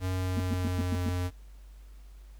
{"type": "tone with pitch glide", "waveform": "square", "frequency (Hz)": [92.5, 89.71], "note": ["F#2", "F2"], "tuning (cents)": [0, 47], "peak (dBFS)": -29, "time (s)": [0, 1.31], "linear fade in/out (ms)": 50, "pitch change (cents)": -53, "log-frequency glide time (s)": [0.14, 1.01]}
{"type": "tone bursts", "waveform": "sine", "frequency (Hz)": 237.5, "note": "A#3", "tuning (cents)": 33, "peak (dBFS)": -28, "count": 6, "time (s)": [0.37, 1.088], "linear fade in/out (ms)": 0, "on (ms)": 28, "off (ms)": 110}
{"effects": ["added 49 Hz sine -46 dBFS peak until 2.39 s", "pink hiss -64 dBFS RMS until 2.39 s"]}